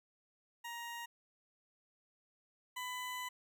20% pulse tone pair in turn, 941 / 1000.1 Hz, A#5 / B5, +16 / +21 cents, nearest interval minor second, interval 105 cents, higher second, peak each -38 / -35 dBFS, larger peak second, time 0.64-1.06 / 2.76-3.29 s, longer second, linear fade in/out 10 ms, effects none

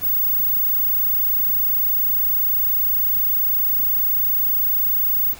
sine tone, 15610 Hz, B9, 21 cents flat, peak -14 dBFS, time 0.01-5.35 s, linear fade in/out 50 ms, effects tanh soft clip ceiling -14 dBFS + pink hiss -41 dBFS RMS until 5.39 s

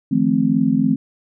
sine chord, F dominant seventh, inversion third, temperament just, 157.15 / 174.61 / 218.3 / 261.9 Hz, Eb3 / F3 / A3 / C4, +18 / 0 / -13 / +2 cents, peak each -23 / -22 / -18 / -17 dBFS, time 0.11-0.96 s, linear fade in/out 10 ms, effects none

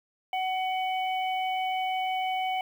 harmonic tone, 749 Hz, F#5, 21 cents sharp, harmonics 1 / 3 / 4, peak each -27 / -36 / -38 dBFS, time 0.33-2.61 s, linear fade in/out 2 ms, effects 9-bit

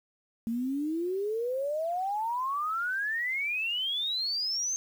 sine exponential sweep, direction up, 223.7 to 6400 Hz, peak -28 dBFS, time 0.47-4.76 s, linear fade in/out 0 ms, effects 9-bit

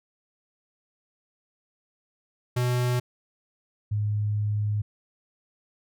square / sine tone pair in turn, 123.7 / 104.74 Hz, B2 / G#2, +3 / +15 cents, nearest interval minor third, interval 288 cents, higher first, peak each -23 / -23 dBFS, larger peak neither, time 2.56-3 / 3.91-4.82 s, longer second, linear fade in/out 10 ms, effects none

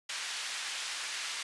pink band-pass noise, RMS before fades -38 dBFS, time 0.09-1.43 s, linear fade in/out 5 ms, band 1800 to 7200 Hz, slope 12 dB/octave, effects resampled to 24000 Hz

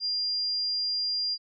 sine tone, 4800 Hz, D8, 37 cents sharp, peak -26 dBFS, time 0-1.38 s, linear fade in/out 50 ms, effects none

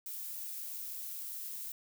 violet noise, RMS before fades -42 dBFS, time 0.06-1.72 s, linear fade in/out 2 ms, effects none

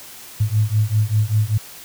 sine beating tone pair, 104.7 / 109.8 Hz, G#2 / A2, +15 / -3 cents, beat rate 5.1 Hz, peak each -18 dBFS, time 0.4-1.58 s, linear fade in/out 10 ms, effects white hiss -39 dBFS RMS until 1.84 s

